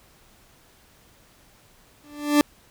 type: tone with exponential growth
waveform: 40% pulse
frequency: 293.7 Hz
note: D4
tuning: in tune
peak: -11 dBFS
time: 2.04-2.41 s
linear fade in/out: 0 ms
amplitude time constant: 80 ms
effects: pink hiss -56 dBFS RMS until 2.7 s